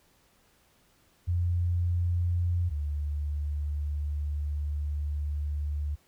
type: tone pair in turn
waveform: sine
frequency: 87.31 / 73.59 Hz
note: F2 / D2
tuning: 0 / +4 cents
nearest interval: minor third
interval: 296 cents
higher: first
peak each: -24 / -28 dBFS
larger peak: first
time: 1.27-2.7 / 2.7-5.96 s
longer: second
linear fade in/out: 20 ms
effects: pink hiss -65 dBFS RMS until 6.07 s